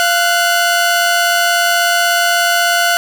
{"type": "tone pair together", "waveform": "sawtooth", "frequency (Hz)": [693, 1482.5], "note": ["F5", "F#6"], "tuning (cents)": [-14, 3], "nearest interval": "octave + minor second", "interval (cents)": 1317, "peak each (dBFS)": -10, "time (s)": [0, 2.97], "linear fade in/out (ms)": 0, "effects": []}